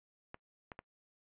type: clicks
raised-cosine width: 0.5 ms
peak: -30 dBFS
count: 3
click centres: 0.344 / 0.718 / 0.791 s
effects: noise-tail reverb RT60 0.1 s tail -24 dB re dry + resampled to 8000 Hz